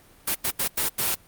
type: noise bursts at uneven times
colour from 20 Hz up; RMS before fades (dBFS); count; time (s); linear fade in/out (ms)
white; -24; 5; 0.27-0.35 / 0.44-0.51 / 0.59-0.68 / 0.77-0.89 / 0.98-1.15; 10
effects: pink hiss -54 dBFS RMS until 1.27 s + Opus 32 kbps